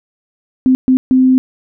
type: tone bursts at uneven times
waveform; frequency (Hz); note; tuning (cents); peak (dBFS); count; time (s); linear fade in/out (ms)
sine; 258.4; C4; -21; -6; 3; 0.66-0.75 / 0.88-0.97 / 1.11-1.38; 0
effects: none